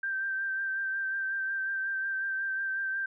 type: tone with vibrato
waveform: sine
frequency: 1568 Hz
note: G6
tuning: in tune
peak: -29 dBFS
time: 0.03-3.06 s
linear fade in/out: 5 ms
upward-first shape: sine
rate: 5.5 Hz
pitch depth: 23 cents each way
effects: none